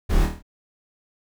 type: noise with echo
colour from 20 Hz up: brown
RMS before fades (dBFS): -19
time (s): 0.09-0.27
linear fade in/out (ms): 20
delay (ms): 26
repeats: 6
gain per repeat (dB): -4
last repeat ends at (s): 0.426
effects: none